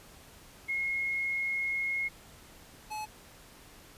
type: tone pair in turn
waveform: sine / square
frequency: 2159 / 856.8 Hz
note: C#7 / A5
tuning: -46 / -46 cents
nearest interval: octave + major third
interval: 1600 cents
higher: first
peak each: -29 / -36 dBFS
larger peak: first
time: 0.68-2.09 / 2.9-3.06 s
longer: first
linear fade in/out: 20 ms
effects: pink hiss -54 dBFS RMS until 3.97 s + resampled to 32000 Hz